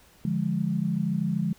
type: chord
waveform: sine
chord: D diminished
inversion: none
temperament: equal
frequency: 146.83 / 174.61 / 207.7 Hz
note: D3 / F3 / Ab3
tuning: 0 / 0 / 0 cents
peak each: -30 / -27 / -28 dBFS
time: 0.25-1.53 s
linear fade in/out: 2 ms
effects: pink hiss -57 dBFS RMS until 1.58 s